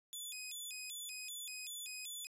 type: tone with vibrato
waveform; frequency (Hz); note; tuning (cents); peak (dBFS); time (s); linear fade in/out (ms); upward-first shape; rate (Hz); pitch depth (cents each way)
15% pulse; 2949; F#7; -6; -37; 0.13-2.27; 0; square; 2.6; 280
effects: resampled to 32000 Hz